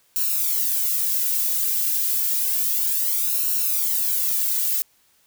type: noise with flanger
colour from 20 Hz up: violet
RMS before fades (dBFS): -22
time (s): 0.16-4.82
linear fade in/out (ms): 0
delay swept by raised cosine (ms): 0.72 to 2.52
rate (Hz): 0.3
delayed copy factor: +0.95
effects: white hiss -61 dBFS RMS until 5.26 s